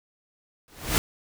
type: noise with exponential growth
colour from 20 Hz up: pink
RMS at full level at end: -19 dBFS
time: 0.68-0.98 s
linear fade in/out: 0 ms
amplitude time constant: 65 ms
effects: none